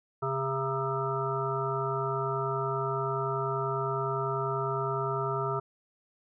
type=harmonic tone with a mistuned harmonic; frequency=134.5 Hz; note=C3; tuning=48 cents sharp; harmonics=1 / 3 / 5 / 7 / 9 / 10; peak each=-34 / -33 / -37 / -37 / -36 / -35 dBFS; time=0.22-5.6 s; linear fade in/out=10 ms; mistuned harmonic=10; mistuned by=-32 cents; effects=none

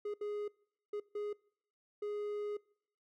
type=tone bursts at uneven times; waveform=triangle; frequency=415.3 Hz; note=G#4; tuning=in tune; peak=-34 dBFS; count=5; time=0.05-0.14 / 0.21-0.48 / 0.93-1 / 1.15-1.33 / 2.02-2.57 s; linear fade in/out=5 ms; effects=noise-tail reverb RT60 0.6 s tail -24 dB re dry

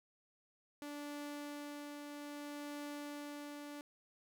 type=tone with tremolo; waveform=sawtooth; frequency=291.3 Hz; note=D4; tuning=14 cents flat; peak=-39 dBFS; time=0.82-3.81 s; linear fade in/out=0 ms; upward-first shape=triangle; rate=0.62 Hz; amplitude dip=35%; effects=none

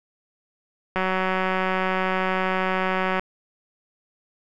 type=click train; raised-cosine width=0.5 ms; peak=-9 dBFS; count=419; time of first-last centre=0.96-3.195 s; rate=187 Hz; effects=none

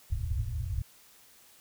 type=low-pass noise; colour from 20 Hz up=white; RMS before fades=-32 dBFS; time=0.1-0.82 s; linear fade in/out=5 ms; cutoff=120 Hz; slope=96 dB/octave; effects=white hiss -58 dBFS RMS until 1.6 s

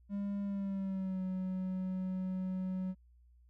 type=tone with pitch glide; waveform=triangle; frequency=200.8 to 186.27 Hz; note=G3 to F#3; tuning=+42 to +12 cents; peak=-32 dBFS; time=0.09-2.95 s; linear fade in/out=50 ms; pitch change=-130 cents; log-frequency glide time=0.43-1.22 s; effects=added 60 Hz sine -60 dBFS peak until 3.49 s

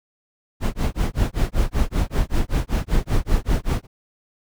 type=noise with tremolo; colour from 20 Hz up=brown; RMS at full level=-17 dBFS; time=0.6-3.87 s; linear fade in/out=50 ms; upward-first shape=sine; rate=5.2 Hz; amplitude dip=100%; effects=none

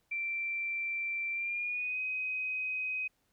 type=tone with pitch glide; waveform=sine; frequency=2349 to 2518 Hz; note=D7 to D#7; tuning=0 to +20 cents; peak=-32 dBFS; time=0.11-3.08 s; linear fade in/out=10 ms; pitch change=+120 cents; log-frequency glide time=1.32-2 s; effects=pink hiss -75 dBFS RMS until 3.32 s

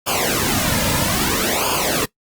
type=noise with flanger; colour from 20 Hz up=pink; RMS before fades=-19 dBFS; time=0.06-2.06 s; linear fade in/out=20 ms; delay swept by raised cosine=0.51 to 2.71 ms; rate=0.61 Hz; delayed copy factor=-0.95; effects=noise-tail reverb RT60 0.1 s tail -20 dB re dry + Opus 48 kbps

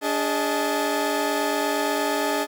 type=tone cluster; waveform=30% pulse; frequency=289.1 / 411.9 / 627 / 872 Hz; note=D4 / G#4 / D#5 / A5; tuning=-27 / -14 / +13 / -16 cents; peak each=-25 dBFS; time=0.01-2.47 s; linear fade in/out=50 ms; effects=none

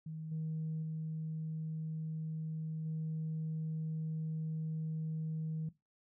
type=tone with level steps; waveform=sine; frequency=158.2 Hz; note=D#3; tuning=29 cents sharp; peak=-40 / -34 / -36 / -34 dBFS; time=0.06-5.69 s; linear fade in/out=5 ms; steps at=0.31 / 0.82 / 2.85 s; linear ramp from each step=10 ms; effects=noise-tail reverb RT60 0.2 s tail -17 dB re dry + tanh soft clip ceiling -32 dBFS

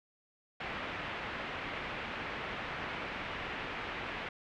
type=low-pass noise; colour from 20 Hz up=white; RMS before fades=-40 dBFS; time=0.6-4.29 s; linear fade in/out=5 ms; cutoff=2600 Hz; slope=24 dB/octave; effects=none

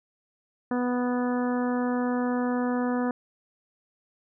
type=harmonic tone; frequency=246.9 Hz; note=B3; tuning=in tune; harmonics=1 / 2 / 3 / 4 / 5 / 6 / 7; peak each=-25 / -31 / -35 / -37 / -39 / -41 / -42 dBFS; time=0.71-3.11 s; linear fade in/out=2 ms; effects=none

